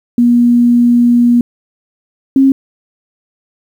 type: tone pair in turn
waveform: sine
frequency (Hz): 240 / 269.4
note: B3 / C#4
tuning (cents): -49 / -49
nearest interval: major second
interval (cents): 200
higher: second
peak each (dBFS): -5 / -4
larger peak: second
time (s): 0.18-1.41 / 2.36-2.52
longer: first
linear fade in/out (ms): 2
effects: 7-bit